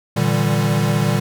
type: chord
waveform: square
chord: E half-diminished seventh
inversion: second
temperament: equal with one note detuned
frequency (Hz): 116.54 / 148.62 / 164.81 / 196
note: Bb2 / D3 / E3 / G3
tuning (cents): 0 / +21 / 0 / 0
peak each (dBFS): -21 / -20 / -25 / -22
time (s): 0.16-1.2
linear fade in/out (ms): 10
effects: none